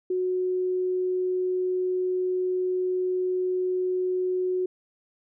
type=tone; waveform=sine; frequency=367.2 Hz; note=F#4; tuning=13 cents flat; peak=-23 dBFS; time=0.1-4.66 s; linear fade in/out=5 ms; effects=none